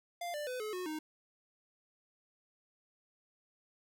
square tone with pitch steps, 696 / 592.1 / 503.6 / 428.4 / 364.5 / 310 Hz, F5 / D5 / B4 / A4 / F#4 / D#4, -6 / +14 / +34 / -46 / -26 / -6 cents, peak -38 dBFS, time 0.21-0.99 s, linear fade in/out 5 ms, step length 130 ms, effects none

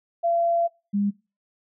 sine tone pair in turn, 681 / 202.5 Hz, F5 / G#3, -44 / -43 cents, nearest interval octave + major sixth, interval 2099 cents, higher first, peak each -19 / -20 dBFS, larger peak first, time 0.23-0.68 / 0.93-1.11 s, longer first, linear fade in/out 20 ms, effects noise-tail reverb RT60 0.3 s tail -23 dB re dry

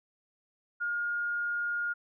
sine tone, 1422 Hz, F6, 31 cents sharp, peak -29 dBFS, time 0.8-1.94 s, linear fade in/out 20 ms, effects none

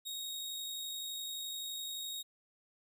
sawtooth tone with amplitude modulation, 3758 Hz, A#7, 13 cents sharp, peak -35 dBFS, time 0.05-2.23 s, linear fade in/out 20 ms, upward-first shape sine, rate 51.7 Hz, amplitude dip 25%, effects none

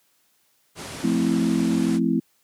pink low-pass noise, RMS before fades -35 dBFS, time 0.75-2 s, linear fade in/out 50 ms, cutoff 11000 Hz, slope 48 dB/octave
sine chord, F major seventh, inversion none, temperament equal, 174.61 / 220 / 261.6 / 329.6 Hz, F3 / A3 / C4 / E4, 0 / 0 / 0 / 0 cents, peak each -25 / -23 / -23 / -25 dBFS, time 1.03-2.2 s, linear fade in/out 10 ms
effects white hiss -65 dBFS RMS until 2.43 s + high-pass 100 Hz 12 dB/octave

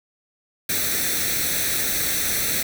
white noise with comb filter, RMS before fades -23 dBFS, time 0.69-2.63 s, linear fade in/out 5 ms, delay 0.5 ms, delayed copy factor +0.7, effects none

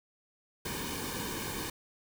pink noise with comb filter, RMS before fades -37 dBFS, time 0.65-1.7 s, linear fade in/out 5 ms, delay 1.5 ms, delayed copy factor -0.7, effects none

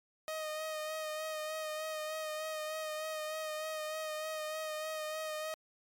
sawtooth tone with vibrato, 622.3 Hz, D#5, in tune, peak -33 dBFS, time 0.28-5.54 s, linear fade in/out 0 ms, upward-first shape sine, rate 3.3 Hz, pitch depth 24 cents each way, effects MP3 96 kbps

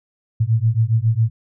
sine beating tone pair, 109.2 / 116.5 Hz, A2 / A#2, -13 / -1 cents, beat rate 7.3 Hz, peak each -17 dBFS, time 0.4-1.3 s, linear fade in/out 10 ms, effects none

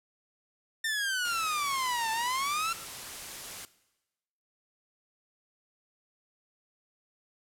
sawtooth exponential two-way sweep, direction down then up, 1818 to 880 to 1370 Hz, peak -25 dBFS, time 0.84-2.73 s, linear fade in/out 5 ms, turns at 2.11 s
white noise, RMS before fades -41 dBFS, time 1.25-3.65 s, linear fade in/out 0 ms
effects noise-tail reverb RT60 1.0 s tail -18 dB re dry + low-pass 12000 Hz 12 dB/octave

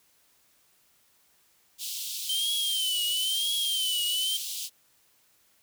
pink high-pass noise, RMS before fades -35 dBFS, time 1.78-4.7 s, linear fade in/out 50 ms, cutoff 3000 Hz, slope 48 dB/octave
square tone with vibrato, 3100 Hz, G7, 20 cents flat, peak -27 dBFS, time 2.29-4.37 s, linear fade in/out 5 ms, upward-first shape triangle, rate 1 Hz, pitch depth 130 cents each way
effects white hiss -65 dBFS RMS until 5.62 s

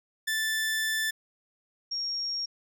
sawtooth / sine tone pair in turn, 1760 / 5568 Hz, A6 / F8, 0 / -6 cents, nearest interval octave + minor sixth, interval 1994 cents, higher second, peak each -23 / -29 dBFS, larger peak first, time 0.27-1.11 / 1.91-2.46 s, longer first, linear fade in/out 10 ms, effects none

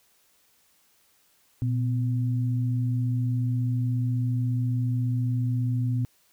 sine tone pair together, 120 / 254.5 Hz, B2 / C4, -49 / -48 cents, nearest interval octave + minor second, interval 1301 cents, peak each -23 / -32 dBFS, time 1.62-6.05 s, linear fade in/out 0 ms, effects white hiss -64 dBFS RMS until 6.32 s

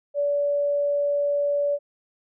sine tone, 575 Hz, D5, 37 cents flat, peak -20 dBFS, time 0.14-1.79 s, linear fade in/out 50 ms, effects none

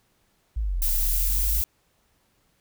sine linear two-way sweep, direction down then up, 58.27 to 32.7 to 52.9 Hz, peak -23 dBFS, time 0.56-1.62 s, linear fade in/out 10 ms, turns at 0.9 s
violet noise, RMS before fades -26 dBFS, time 0.82-1.64 s, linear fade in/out 0 ms
effects pink hiss -67 dBFS RMS until 2.6 s

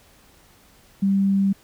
sine tone, 196 Hz, G3, in tune, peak -16 dBFS, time 1.02-1.53 s, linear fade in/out 10 ms, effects pink hiss -54 dBFS RMS until 1.63 s

